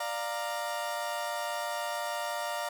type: chord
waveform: 30% pulse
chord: Bb major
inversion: first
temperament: equal with one note detuned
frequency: 592.4 / 698.5 / 932.3 Hz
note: D5 / F5 / Bb5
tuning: +15 / 0 / 0 cents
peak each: -34 dBFS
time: 0-2.69 s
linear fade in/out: 5 ms
effects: none